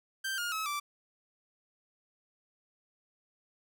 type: tone with pitch steps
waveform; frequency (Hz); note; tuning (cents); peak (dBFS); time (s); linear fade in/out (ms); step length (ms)
sawtooth; 1568 / 1421.3 / 1288.4 / 1167.9; G6 / F6 / E6 / D6; 0 / +30 / -40 / -10; -29; 0.24-0.8; 10; 140
effects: none